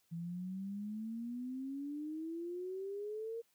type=exponential sweep; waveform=sine; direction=up; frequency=164.81 to 466.2 Hz; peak=-39 dBFS; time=0.11-3.42 s; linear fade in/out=20 ms; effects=white hiss -75 dBFS RMS until 3.54 s